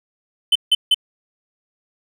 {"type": "tone bursts", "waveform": "triangle", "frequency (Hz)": 3050, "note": "G7", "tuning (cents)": -48, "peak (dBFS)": -9, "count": 3, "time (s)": [0.52, 0.945], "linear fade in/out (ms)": 5, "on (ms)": 35, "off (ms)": 160, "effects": []}